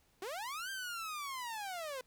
sawtooth linear two-way sweep, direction up then down, 349.2 to 1594 to 495.7 Hz, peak -36 dBFS, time 0.22-2.01 s, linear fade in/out 2 ms, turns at 0.7 s, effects pink hiss -71 dBFS RMS until 2.06 s

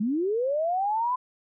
sine linear sweep, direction up, 196 to 1023 Hz, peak -23 dBFS, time 0-1.16 s, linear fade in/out 10 ms, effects none

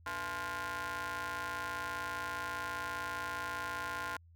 sawtooth ring-modulated tone, 185 Hz, F#3, in tune, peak -30 dBFS, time 0.06-4.17 s, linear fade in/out 5 ms, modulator 1230 Hz, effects added 84 Hz sine -57 dBFS peak until 4.35 s

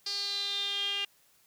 sawtooth tone with band-pass filter sweep, 401.3 Hz, G4, 41 cents sharp, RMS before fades -33 dBFS, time 0.06-1.05 s, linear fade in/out 5 ms, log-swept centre 4700 to 2900 Hz, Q 10, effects white hiss -65 dBFS RMS until 1.46 s

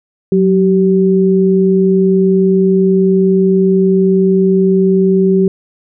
sine tone pair together, 185.34 / 384.2 Hz, F#3 / G4, +3 / -35 cents, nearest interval octave + minor second, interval 1262 cents, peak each -10 dBFS, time 0.32-5.48 s, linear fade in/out 2 ms, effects none

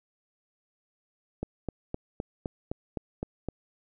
click train, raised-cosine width 2 ms, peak -18 dBFS, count 9, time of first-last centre 1.43-3.487 s, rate 3.89 Hz, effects none

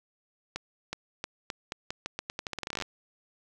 accelerating click train, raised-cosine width 0.2 ms, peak -16 dBFS, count 23, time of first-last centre 0.56-2.823 s, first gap 370 ms, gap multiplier 0.84, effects none

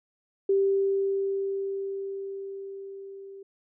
sine tone with level ramp, 392 Hz, G4, in tune, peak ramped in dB -19 to -41 dBFS, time 0.49-3.43 s, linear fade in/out 5 ms, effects none

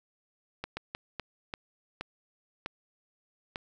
slowing click train, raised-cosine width 0.3 ms, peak -19 dBFS, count 8, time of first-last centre 0.64-3.559 s, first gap 130 ms, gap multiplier 1.38, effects none

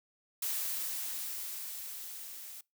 blue noise with level ramp, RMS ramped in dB -34 to -47 dBFS, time 0.42-2.61 s, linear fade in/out 5 ms, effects noise-tail reverb RT60 0.2 s tail -23 dB re dry

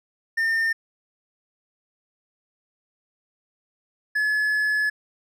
triangle tone pair in turn, 1811 / 1709.4 Hz, A6 / G#6, +49 / +49 cents, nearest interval minor second, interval 100 cents, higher first, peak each -18 dBFS, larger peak neither, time 0.37-0.73 / 4.15-4.9 s, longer second, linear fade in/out 10 ms, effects none

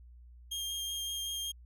sawtooth tone with vibrato, 3217 Hz, G7, 44 cents sharp, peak -32 dBFS, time 0.51-1.52 s, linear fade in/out 10 ms, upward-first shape sine, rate 5.3 Hz, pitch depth 10 cents each way, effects added 60 Hz sine -51 dBFS peak until 1.65 s

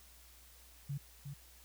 sine tone with echo, 140.7 Hz, C#3, 26 cents sharp, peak -36 dBFS, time 0.89-0.98 s, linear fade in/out 10 ms, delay 360 ms, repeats 1, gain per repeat -6 dB, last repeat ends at 1.34 s, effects added 60 Hz sine -61 dBFS peak until 1.64 s + white hiss -61 dBFS RMS until 1.64 s

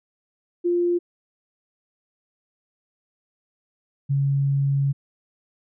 sine tone pair in turn, 349.2 / 139.02 Hz, F4 / C#3, 0 / +5 cents, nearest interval octave + major third, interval 1595 cents, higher first, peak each -18 dBFS, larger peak neither, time 0.64-0.99 / 4.09-4.93 s, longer second, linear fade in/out 20 ms, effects none

